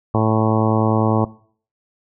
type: harmonic tone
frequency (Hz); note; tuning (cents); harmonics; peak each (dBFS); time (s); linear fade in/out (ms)
110; A2; 0; 1 / 2 / 3 / 4 / 5 / 6 / 7 / 8 / 9 / 10; -18 / -21 / -23 / -24 / -25 / -26 / -26 / -27 / -28 / -28; 0.14-1.25; 5
effects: noise-tail reverb RT60 0.5 s tail -20 dB re dry